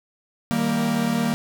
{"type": "chord", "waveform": "45% pulse", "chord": "Eb major", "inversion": "none", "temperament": "equal with one note detuned", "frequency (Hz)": [157.19, 196, 233.1], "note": ["Eb3", "G3", "Bb3"], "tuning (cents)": [18, 0, 0], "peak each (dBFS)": [-28, -26, -22], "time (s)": [0.51, 1.34], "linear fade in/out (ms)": 0, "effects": []}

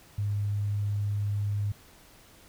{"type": "tone", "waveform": "sine", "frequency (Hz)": 102.5, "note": "G#2", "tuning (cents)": -22, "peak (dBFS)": -26, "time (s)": [0.18, 1.72], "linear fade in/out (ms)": 5, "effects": ["pink hiss -55 dBFS RMS until 2.48 s"]}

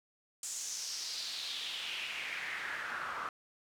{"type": "noise with band-pass filter sweep", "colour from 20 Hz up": "pink", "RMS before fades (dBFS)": -40, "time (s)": [0.43, 3.29], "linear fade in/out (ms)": 2, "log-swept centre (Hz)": [7500, 1200], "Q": 3.8, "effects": []}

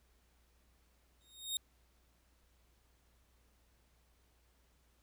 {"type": "tone with exponential growth", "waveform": "sawtooth", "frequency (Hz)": 3714, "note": "A#7", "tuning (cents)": -7, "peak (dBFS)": -29, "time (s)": [1.21, 1.57], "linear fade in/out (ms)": 1, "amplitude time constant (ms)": 77, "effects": ["added 60 Hz sine -70 dBFS peak until 5.02 s", "pink hiss -74 dBFS RMS until 5.02 s"]}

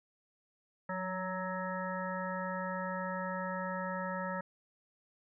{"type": "harmonic tone with a mistuned harmonic", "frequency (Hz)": 186.5, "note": "F#3", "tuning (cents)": 14, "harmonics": [1, 3, 5, 7, 9, 10], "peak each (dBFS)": [-40, -40, -41, -42, -45, -46], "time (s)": [0.89, 4.41], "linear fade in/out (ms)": 5, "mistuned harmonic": 1, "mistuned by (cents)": -35, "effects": []}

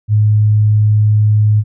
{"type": "tone", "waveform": "sine", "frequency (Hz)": 106.2, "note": "G#2", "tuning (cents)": 39, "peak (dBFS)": -7, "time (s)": [0.08, 1.64], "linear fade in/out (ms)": 50, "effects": []}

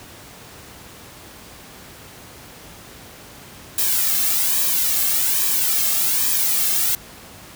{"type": "noise with flanger", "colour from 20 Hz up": "blue", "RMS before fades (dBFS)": -19, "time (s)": [3.78, 6.95], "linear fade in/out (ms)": 2, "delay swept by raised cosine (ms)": [1.4, 2.09], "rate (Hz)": 1.2, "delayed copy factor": -0.8, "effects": ["pink hiss -41 dBFS RMS until 7.55 s", "high-pass 60 Hz 12 dB/octave"]}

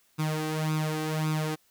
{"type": "tone with flanger", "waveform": "sawtooth", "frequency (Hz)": 155.56, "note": "D#3", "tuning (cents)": 0, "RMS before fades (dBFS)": -29, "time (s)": [0.18, 1.56], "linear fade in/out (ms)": 20, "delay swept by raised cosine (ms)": [0.8, 2.6], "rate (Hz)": 1.8, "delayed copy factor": 0.7, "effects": ["white hiss -66 dBFS RMS until 1.7 s"]}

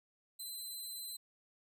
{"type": "tone", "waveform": "15% pulse", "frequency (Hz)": 4054, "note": "B7", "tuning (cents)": 45, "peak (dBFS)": -36, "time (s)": [0.39, 1.17], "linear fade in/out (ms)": 10, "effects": []}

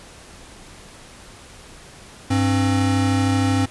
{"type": "tone pair together", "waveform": "square", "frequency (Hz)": [100, 267], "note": ["G2", "C4"], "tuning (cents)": [35, 35], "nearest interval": "octave + perfect fourth", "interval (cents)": 1700, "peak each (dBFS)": -20, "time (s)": [2.3, 3.66], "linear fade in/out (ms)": 10, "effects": ["pink hiss -43 dBFS RMS until 3.7 s", "resampled to 24000 Hz"]}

